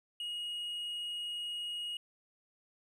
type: tone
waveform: triangle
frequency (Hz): 2883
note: F#7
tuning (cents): -46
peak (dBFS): -35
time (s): 0.2-1.97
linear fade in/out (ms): 2
effects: none